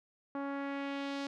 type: tone with low-pass filter sweep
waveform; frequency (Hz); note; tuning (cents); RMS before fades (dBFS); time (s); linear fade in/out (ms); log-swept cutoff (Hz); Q
sawtooth; 278.8; C#4; +10; -38; 0.35-1.27; 2; 1200 to 5000; 1.4
effects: none